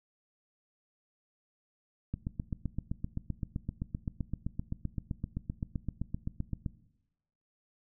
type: click train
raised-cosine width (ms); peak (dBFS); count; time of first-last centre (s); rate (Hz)
5; -21; 36; 2.14-6.662; 7.74
effects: noise-tail reverb RT60 0.9 s tail -18 dB re dry